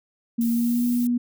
sine tone with pitch glide, 233.1 to 241.9 Hz, A#3 to B3, 0 to -36 cents, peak -19 dBFS, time 0.38-1.18 s, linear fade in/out 10 ms, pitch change +64 cents, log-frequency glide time 0.5-0.86 s
violet noise, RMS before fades -36 dBFS, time 0.41-1.07 s, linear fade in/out 2 ms
effects none

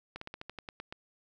slowing click train, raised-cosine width 0.3 ms, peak -25 dBFS, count 10, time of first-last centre 0.16-0.925 s, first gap 54 ms, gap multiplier 1.11, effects none

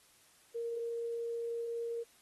sine tone, 466.2 Hz, A#4, in tune, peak -35 dBFS, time 0.54-2.04 s, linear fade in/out 20 ms, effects white hiss -65 dBFS RMS until 2.21 s + AAC 32 kbps

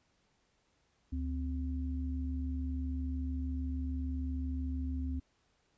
sine tone pair together, 73.1 / 260 Hz, D2 / C4, -7 / -11 cents, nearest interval octave + minor seventh, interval 2196 cents, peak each -34 / -39 dBFS, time 1.12-5.2 s, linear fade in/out 10 ms, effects pink hiss -74 dBFS RMS until 5.77 s + resampled to 16000 Hz

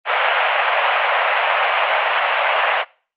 pink band-pass noise, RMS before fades -17 dBFS, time 0.05-2.85 s, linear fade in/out 50 ms, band 570 to 3000 Hz, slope 48 dB/octave, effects noise-tail reverb RT60 0.4 s tail -22 dB re dry + Opus 24 kbps

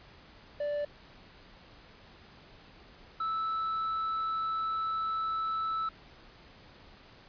triangle tone pair in turn, 585 / 1313.3 Hz, D5 / E6, -7 / -7 cents, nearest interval octave + major second, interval 1400 cents, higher second, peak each -28 dBFS, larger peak neither, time 0.6-0.85 / 3.2-5.89 s, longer second, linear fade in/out 5 ms, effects pink hiss -55 dBFS RMS until 7.28 s + resampled to 11025 Hz

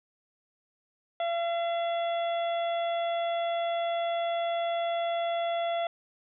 harmonic tone, 680 Hz, F5, 46 cents flat, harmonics 1 / 2 / 3 / 4 / 5, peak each -27 / -41 / -42 / -48 / -41 dBFS, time 1.2-5.87 s, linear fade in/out 2 ms, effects none

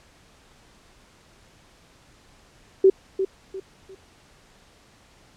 sine tone with echo, 383.5 Hz, G4, 38 cents flat, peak -10 dBFS, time 2.84-2.9 s, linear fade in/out 5 ms, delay 350 ms, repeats 3, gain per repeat -10 dB, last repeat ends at 3.95 s, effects pink hiss -55 dBFS RMS until 5.36 s + low-pass 8000 Hz 12 dB/octave

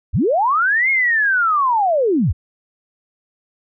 sine linear two-way sweep, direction up then down, 41.79 to 2177 to 51.7 Hz, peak -13 dBFS, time 0.13-2.33 s, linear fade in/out 20 ms, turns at 0.9 s, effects none

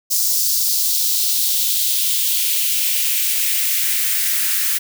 blue noise with high-pass filter sweep, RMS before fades -18 dBFS, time 0.1-4.79 s, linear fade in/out 20 ms, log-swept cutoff 5400 to 1600 Hz, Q 2.1, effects none

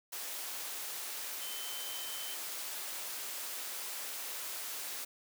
sine tone in noise, 3077 Hz, G7, 33 cents flat, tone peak -45 dBFS, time 1.41-2.35 s, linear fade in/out 10 ms, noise white, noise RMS -41 dBFS, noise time 0.12-5.05 s, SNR -7 dB, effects high-pass 400 Hz 12 dB/octave

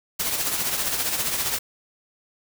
white noise with tremolo, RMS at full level -23 dBFS, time 0.19-1.59 s, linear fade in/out 10 ms, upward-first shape triangle, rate 15 Hz, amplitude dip 55%, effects none

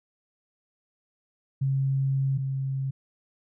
sine tone pair in turn, 135.5 / 134.72 Hz, C#3 / C#3, -39 / -49 cents, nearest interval unison, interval 10 cents, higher first, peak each -22 / -26 dBFS, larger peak first, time 1.61-2.38 / 2.38-2.91 s, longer first, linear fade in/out 10 ms, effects none

